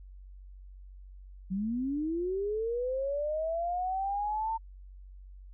sine linear sweep, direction up, 181.8 to 909 Hz, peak -29 dBFS, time 1.5-4.58 s, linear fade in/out 20 ms, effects added 47 Hz sine -46 dBFS peak until 5.53 s

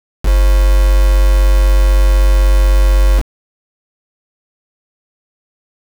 sine tone with quantisation, 48.05 Hz, G1, 34 cents flat, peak -6 dBFS, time 0.23-3.23 s, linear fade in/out 50 ms, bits 3, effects none

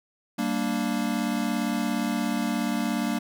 square chord, G minor, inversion none, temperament equal, 196 / 233.1 / 293.7 Hz, G3 / Bb3 / D4, 0 / 0 / 0 cents, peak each -31 / -28 / -31 dBFS, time 0.38-3.19 s, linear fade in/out 10 ms, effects none

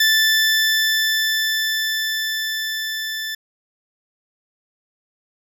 20% pulse tone with level ramp, 1760 Hz, A6, in tune, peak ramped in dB -8 to -20 dBFS, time 0-3.35 s, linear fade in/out 5 ms, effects none

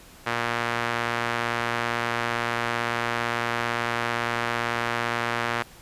sawtooth tone with band-pass filter, 117.8 Hz, A#2, 19 cents sharp, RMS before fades -27 dBFS, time 0.26-5.63 s, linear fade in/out 10 ms, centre 1600 Hz, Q 1.1, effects pink hiss -49 dBFS RMS until 5.81 s + resampled to 32000 Hz

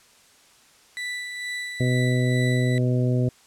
35% pulse tone with tremolo, 1975.5 Hz, B6, in tune, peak -26 dBFS, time 0.97-2.78 s, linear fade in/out 0 ms, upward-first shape sine, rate 2.2 Hz, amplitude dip 40%
harmonic tone, 125 Hz, B2, 21 cents sharp, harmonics 1 / 2 / 3 / 4 / 5, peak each -20 / -26 / -30 / -32 / -34 dBFS, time 1.8-3.29 s, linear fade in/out 5 ms
effects white hiss -55 dBFS RMS until 3.46 s + low-pass 9000 Hz 12 dB/octave

